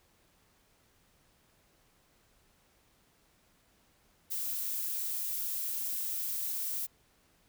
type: noise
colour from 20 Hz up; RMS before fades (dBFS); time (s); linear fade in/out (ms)
violet; -35; 4.3-6.87; 20
effects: pink hiss -68 dBFS RMS until 7.48 s